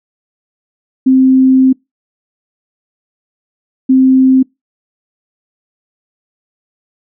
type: tone bursts at uneven times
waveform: sine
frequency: 261.6 Hz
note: C4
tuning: in tune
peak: -4 dBFS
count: 2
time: 1.06-1.73 / 3.89-4.43 s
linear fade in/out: 10 ms
effects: noise-tail reverb RT60 0.2 s tail -26 dB re dry